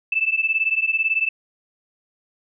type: beating tone pair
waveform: sine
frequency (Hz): 2627 / 2645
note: E7 / E7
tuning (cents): -7 / +5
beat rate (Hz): 18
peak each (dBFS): -21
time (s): 0.12-1.29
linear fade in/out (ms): 5
effects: none